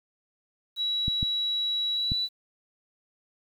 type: tone with pitch glide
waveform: sine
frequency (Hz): 3900 to 3952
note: B7 to B7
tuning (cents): -23 to 0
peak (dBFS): -25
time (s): 0.76-2.29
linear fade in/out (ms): 50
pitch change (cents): +23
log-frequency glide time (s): 1.94-2.17
type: clicks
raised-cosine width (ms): 5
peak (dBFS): -17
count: 3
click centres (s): 1.081 / 1.229 / 2.119
effects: 9-bit